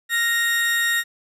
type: tone pair together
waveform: 35% pulse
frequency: 1396.9 / 1864.6 Hz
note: F6 / A#6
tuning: 0 / 0 cents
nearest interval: perfect fourth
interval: 500 cents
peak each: -28 / -17 dBFS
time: 0.09-1.04 s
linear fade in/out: 50 ms
effects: resampled to 32000 Hz + 9-bit